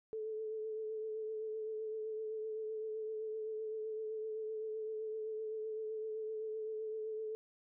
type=tone with vibrato; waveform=sine; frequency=435.8 Hz; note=A4; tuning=17 cents flat; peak=-38 dBFS; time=0.13-7.35 s; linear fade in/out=0 ms; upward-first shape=triangle; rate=7.8 Hz; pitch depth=29 cents each way; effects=none